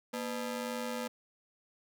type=ring-modulated tone; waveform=sawtooth; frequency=370 Hz; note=F#4; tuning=in tune; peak=-28 dBFS; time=0.13-1.08 s; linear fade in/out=10 ms; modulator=134 Hz; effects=none